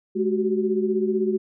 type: tone cluster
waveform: sine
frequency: 212.2 / 371.3 / 387.1 Hz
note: G#3 / F#4 / G4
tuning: +38 / +6 / -22 cents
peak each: -25 / -22 / -27 dBFS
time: 0.15-1.38 s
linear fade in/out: 20 ms
effects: none

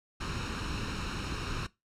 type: noise with comb filter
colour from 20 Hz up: pink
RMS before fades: -35 dBFS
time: 0.2-1.67 s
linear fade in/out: 10 ms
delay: 0.74 ms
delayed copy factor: +0.65
effects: noise-tail reverb RT60 0.2 s tail -19 dB re dry + low-pass 5000 Hz 12 dB/octave

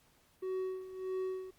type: tone with tremolo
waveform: triangle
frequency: 374.8 Hz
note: F#4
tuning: 22 cents sharp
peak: -31 dBFS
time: 0.42-1.51 s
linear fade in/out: 10 ms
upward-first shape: sine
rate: 1.6 Hz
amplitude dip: 75%
effects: pink hiss -68 dBFS RMS until 1.58 s + Opus 48 kbps

